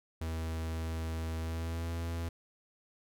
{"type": "tone with pitch glide", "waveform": "45% pulse", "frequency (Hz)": [81, 83.57], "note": ["E2", "E2"], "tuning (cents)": [-30, 24], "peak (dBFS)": -34, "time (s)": [0.21, 2.29], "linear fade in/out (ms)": 5, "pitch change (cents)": 54, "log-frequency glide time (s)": [1.38, 1.91], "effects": []}